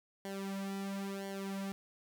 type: tone with flanger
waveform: sawtooth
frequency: 196 Hz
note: G3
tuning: in tune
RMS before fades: -40 dBFS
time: 0.25-1.72 s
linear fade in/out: 0 ms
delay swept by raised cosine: 0.78 to 3.28 ms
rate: 0.98 Hz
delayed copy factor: -0.85
effects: none